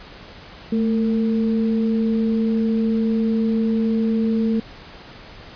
sine tone pair together, 221.2 / 455.4 Hz, A3 / A#4, +9 / -40 cents, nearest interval octave + minor second, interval 1251 cents, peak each -17 / -26 dBFS, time 0.72-4.6 s, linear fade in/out 5 ms, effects pink hiss -41 dBFS RMS until 5.55 s + resampled to 11025 Hz

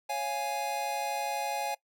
square chord, Db major, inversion none, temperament equal, 554.4 / 698.5 / 830.6 Hz, Db5 / F5 / Ab5, 0 / 0 / 0 cents, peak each -39 / -38 / -33 dBFS, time 0.09-1.75 s, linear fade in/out 10 ms, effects noise-tail reverb RT60 0.1 s tail -21 dB re dry

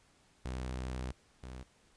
sawtooth tone pair in turn, 63.4 / 63.4 Hz, B1 / B1, +46 / +46 cents, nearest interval unison, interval 0 cents, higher neither, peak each -33 / -40 dBFS, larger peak first, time 0.45-1.12 / 1.43-1.63 s, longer first, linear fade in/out 5 ms, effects pink hiss -67 dBFS RMS until 1.96 s + resampled to 22050 Hz

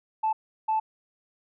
sine tone bursts at uneven times, 875 Hz, A5, 10 cents flat, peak -21 dBFS, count 2, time 0.23-0.33 / 0.68-0.8 s, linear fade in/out 10 ms, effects tanh soft clip ceiling -18 dBFS

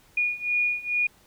sine beating tone pair, 2443 / 2445.3 Hz, D#7 / D#7, -32 / -31 cents, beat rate 2.3 Hz, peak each -27 / -25 dBFS, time 0.17-1.07 s, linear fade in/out 5 ms, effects pink hiss -58 dBFS RMS until 1.26 s

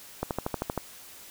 click train, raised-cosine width 1 ms, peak -14 dBFS, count 8, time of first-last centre 0.23-0.777 s, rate 12.8 Hz, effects white hiss -48 dBFS RMS until 1.3 s

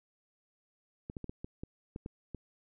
clicks, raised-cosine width 3 ms, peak -27 dBFS, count 9, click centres 1.099 / 1.168 / 1.243 / 1.295 / 1.445 / 1.635 / 1.961 / 2.061 / 2.347 s, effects none

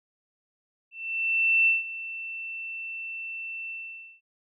sine tone with ADSR envelope, 2680 Hz, E7, 28 cents sharp, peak -17 dBFS, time 0.91-4.21 s, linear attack 760 ms, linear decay 160 ms, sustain -16 dB, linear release 510 ms, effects none

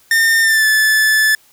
45% pulse tone with pitch glide, 1813 to 1741.2 Hz, A#6 to A6, -49 to -19 cents, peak -10 dBFS, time 0.11-1.35 s, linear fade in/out 2 ms, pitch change -70 cents, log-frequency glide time 0.42-0.66 s, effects white hiss -51 dBFS RMS until 1.52 s

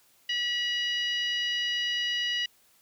harmonic tone, 969 Hz, B5, 33 cents flat, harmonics 2 / 3 / 4 / 5 / 6, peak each -32 / -28 / -41 / -40 / -46 dBFS, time 0.29-2.46 s, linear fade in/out 5 ms, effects white hiss -63 dBFS RMS until 2.81 s

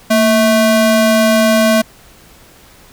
square ring-modulated tone, 438.1 Hz, A4, 7 cents flat, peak -6 dBFS, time 0.1-1.82 s, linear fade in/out 10 ms, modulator 211 Hz, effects pink hiss -43 dBFS RMS until 2.92 s

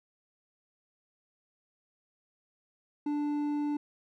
triangle tone with hard clipping, 293.7 Hz, D4, in tune, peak -30 dBFS, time 3.06-3.77 s, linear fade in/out 5 ms, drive 9 dB, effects none

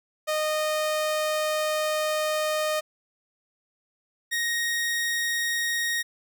sawtooth tone pair in turn, 616 / 1870.6 Hz, D#5 / A#6, -17 / +6 cents, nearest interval octave + perfect fifth, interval 1923 cents, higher second, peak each -20 / -21 dBFS, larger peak first, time 0.27-2.81 / 4.31-6.03 s, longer first, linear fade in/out 20 ms, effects none

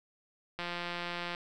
click train, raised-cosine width 0.3 ms, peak -21 dBFS, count 133, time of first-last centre 0.59-1.349 s, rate 174 Hz, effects none

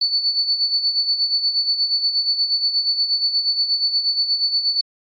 sine tone with tremolo, 4477 Hz, C#8, 16 cents sharp, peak -14 dBFS, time 0.01-4.81 s, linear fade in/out 5 ms, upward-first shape sine, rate 8.4 Hz, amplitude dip 65%, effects AAC 32 kbps

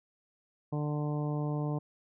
harmonic tone, 148.6 Hz, D3, 21 cents sharp, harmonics 1 / 2 / 3 / 4 / 5 / 6 / 7, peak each -31 / -37 / -41 / -43 / -45 / -47 / -48 dBFS, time 0.72-1.79 s, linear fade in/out 10 ms, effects none

